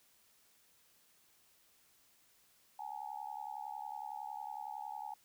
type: tone with amplitude modulation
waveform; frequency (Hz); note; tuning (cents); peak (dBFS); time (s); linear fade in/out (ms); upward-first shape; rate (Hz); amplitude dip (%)
sine; 837; G#5; +13; -37; 2.79-5.14; 5; sine; 70.9; 100
effects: white hiss -69 dBFS RMS until 5.24 s